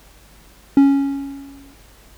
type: tone with exponential decay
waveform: triangle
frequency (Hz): 277.2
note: C#4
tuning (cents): 0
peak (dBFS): -4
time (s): 0.77-1.74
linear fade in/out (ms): 2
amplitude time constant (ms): 210
effects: added 50 Hz sine -49 dBFS peak until 2.17 s + pink hiss -49 dBFS RMS until 2.17 s